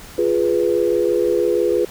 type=chord; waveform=sine; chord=F diminished; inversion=none; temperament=equal; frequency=349.2 / 415.3 / 493.9 Hz; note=F4 / Ab4 / Cb5; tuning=0 / 0 / 0 cents; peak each=-19 dBFS; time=0.18-1.85 s; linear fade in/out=5 ms; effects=pink hiss -39 dBFS RMS until 1.9 s